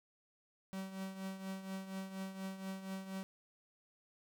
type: tone with tremolo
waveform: 45% pulse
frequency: 191.3 Hz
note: G3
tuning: 42 cents flat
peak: -39 dBFS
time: 0.73-3.23 s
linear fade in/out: 0 ms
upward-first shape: triangle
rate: 4.2 Hz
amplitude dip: 70%
effects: none